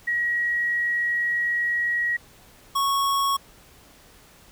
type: tone pair in turn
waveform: sine / square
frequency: 1906 / 1105.4 Hz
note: A#6 / C#6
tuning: +38 / -5 cents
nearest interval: major sixth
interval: 943 cents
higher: first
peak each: -21 dBFS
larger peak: neither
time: 0.07-2.17 / 2.75-3.37 s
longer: first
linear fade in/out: 10 ms
effects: pink hiss -52 dBFS RMS until 4.51 s